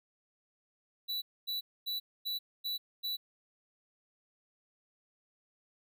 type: tone bursts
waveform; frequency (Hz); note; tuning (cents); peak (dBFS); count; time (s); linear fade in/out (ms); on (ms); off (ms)
square; 3951; B7; 0; -34; 6; 1.08-3.17; 20; 140; 250
effects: none